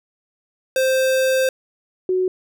square / sine tone pair in turn, 523.3 / 370 Hz, C5 / F#4, 0 / 0 cents, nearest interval tritone, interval 600 cents, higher first, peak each -16 dBFS, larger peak neither, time 0.76-1.49 / 2.09-2.28 s, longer first, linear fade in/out 2 ms, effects none

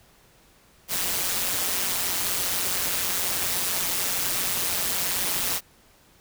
white noise with amplitude modulation, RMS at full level -23 dBFS, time 0.88-5.61 s, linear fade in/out 50 ms, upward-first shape sine, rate 181 Hz, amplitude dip 70%, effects pink hiss -57 dBFS RMS until 6.2 s

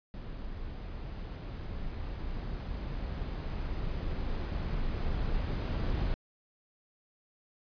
brown noise with level ramp, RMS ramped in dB -41 to -30 dBFS, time 0.14-6.14 s, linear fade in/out 0 ms, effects resampled to 11025 Hz

